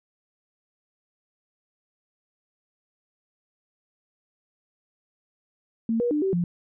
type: tone with pitch steps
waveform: sine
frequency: 226.9 / 481 / 298.8 / 384.6 / 173.9 Hz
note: A#3 / B4 / D4 / G4 / F3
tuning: -47 / -46 / +30 / -33 / -7 cents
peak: -21 dBFS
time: 5.89-6.44 s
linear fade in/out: 2 ms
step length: 110 ms
effects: none